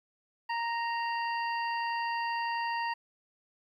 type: harmonic tone with a mistuned harmonic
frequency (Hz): 932.3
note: A#5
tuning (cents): 0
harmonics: 1 / 2 / 3 / 5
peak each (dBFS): -31 / -37 / -41 / -45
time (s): 0.49-2.94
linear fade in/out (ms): 10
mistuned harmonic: 3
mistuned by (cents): -21
effects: 11-bit